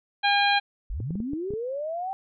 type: harmonic tone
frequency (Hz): 809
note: G#5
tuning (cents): -46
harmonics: 1 / 2 / 3 / 4 / 5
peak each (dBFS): -22 / -25 / -27 / -28 / -29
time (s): 0.23-0.6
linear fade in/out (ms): 20
type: linear sweep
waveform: sine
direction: up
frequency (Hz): 33.83 to 785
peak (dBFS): -28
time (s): 0.9-2.13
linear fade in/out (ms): 0
type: clicks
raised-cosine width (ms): 3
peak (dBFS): -23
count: 7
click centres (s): 1.003 / 1.107 / 1.155 / 1.203 / 1.334 / 1.506 / 1.537
effects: none